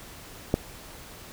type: click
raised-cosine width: 2 ms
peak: -7 dBFS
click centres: 0.541 s
effects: pink hiss -45 dBFS RMS until 1.32 s